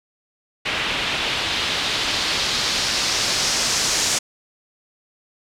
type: noise with low-pass filter sweep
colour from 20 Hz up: white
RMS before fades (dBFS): -22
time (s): 0.65-4.19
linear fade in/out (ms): 10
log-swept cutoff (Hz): 2800 to 6700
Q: 1.7
effects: none

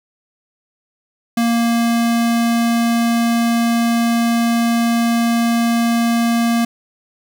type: tone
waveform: square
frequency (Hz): 233.1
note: A#3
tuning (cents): 0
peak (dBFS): -14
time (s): 1.37-6.65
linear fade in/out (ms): 5
effects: none

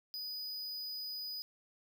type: tone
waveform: square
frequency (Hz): 4967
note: D#8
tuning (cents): -4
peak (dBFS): -40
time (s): 0.14-1.42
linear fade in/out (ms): 0
effects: none

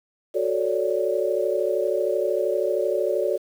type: chord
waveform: sine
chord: D major seventh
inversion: first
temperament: equal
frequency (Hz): 370 / 440 / 554.4 / 587.3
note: F#4 / A4 / C#5 / D5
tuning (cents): 0 / 0 / 0 / 0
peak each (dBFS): -26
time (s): 0.34-3.38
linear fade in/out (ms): 20
effects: 8-bit

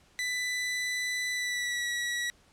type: tone with pitch glide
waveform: sawtooth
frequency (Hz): 1991 to 1929.9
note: B6 to B6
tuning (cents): +14 to -40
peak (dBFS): -26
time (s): 0.19-2.3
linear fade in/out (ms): 0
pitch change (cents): -54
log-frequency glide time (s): 1.31-1.88
effects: pink hiss -62 dBFS RMS until 2.52 s + low-pass 9000 Hz 12 dB/octave

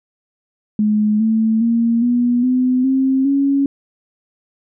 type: tone with pitch steps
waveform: sine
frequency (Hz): 211.8 / 221.6 / 231.8 / 242.5 / 253.6 / 265.3 / 277.5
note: G#3 / A3 / A#3 / B3 / B3 / C4 / C#4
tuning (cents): +34 / +13 / -10 / -31 / +46 / +24 / +2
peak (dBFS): -12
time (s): 0.79-3.66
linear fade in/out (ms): 2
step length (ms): 410
effects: none

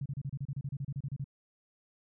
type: tone bursts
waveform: sine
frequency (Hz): 138.2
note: C#3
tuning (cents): -5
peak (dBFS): -33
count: 16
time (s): 0.01-1.243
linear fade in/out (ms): 5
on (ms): 48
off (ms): 31
effects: none

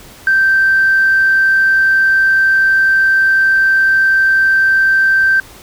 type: tone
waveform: sine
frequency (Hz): 1562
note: G6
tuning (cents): -7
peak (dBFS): -7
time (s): 0.27-5.4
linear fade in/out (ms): 2
effects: tanh soft clip ceiling -3 dBFS + pink hiss -38 dBFS RMS until 5.62 s

